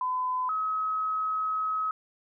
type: tone pair in turn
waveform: sine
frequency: 1012 / 1277.3 Hz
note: B5 / D#6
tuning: +42 / +45 cents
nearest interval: major third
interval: 403 cents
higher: second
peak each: -26 dBFS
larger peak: neither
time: 0.01-0.49 / 0.49-1.91 s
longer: second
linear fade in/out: 2 ms
effects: none